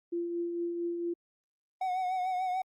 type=tone with tremolo; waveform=sine; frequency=343.5 Hz; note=F4; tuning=29 cents flat; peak=-29 dBFS; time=0.12-1.14 s; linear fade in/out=10 ms; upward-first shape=triangle; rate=4.4 Hz; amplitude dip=40%
type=tone with vibrato; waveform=triangle; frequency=740 Hz; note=F#5; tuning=in tune; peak=-27 dBFS; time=1.81-2.62 s; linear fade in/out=5 ms; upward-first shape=triangle; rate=6.8 Hz; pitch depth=51 cents each way
effects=Opus 48 kbps